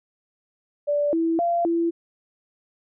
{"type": "tone with pitch steps", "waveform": "sine", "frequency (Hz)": [583, 329.2, 687, 336.2], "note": ["D5", "E4", "F5", "E4"], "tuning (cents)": [-13, -2, -29, 34], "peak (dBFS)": -19, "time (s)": [0.87, 1.91], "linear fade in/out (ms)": 20, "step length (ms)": 260, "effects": []}